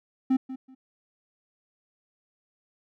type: tone with echo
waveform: triangle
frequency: 261.6 Hz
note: C4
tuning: in tune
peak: -17 dBFS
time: 0.3-0.37 s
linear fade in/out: 10 ms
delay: 190 ms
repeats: 2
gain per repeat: -14 dB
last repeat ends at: 0.75 s
effects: none